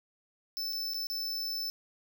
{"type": "tone with dropouts", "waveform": "square", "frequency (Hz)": 5280, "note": "E8", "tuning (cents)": 2, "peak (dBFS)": -33, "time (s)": [0.57, 1.7], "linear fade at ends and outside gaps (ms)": 0, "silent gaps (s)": [[0.726, 0.731], [0.936, 0.944], [1.069, 1.1]], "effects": []}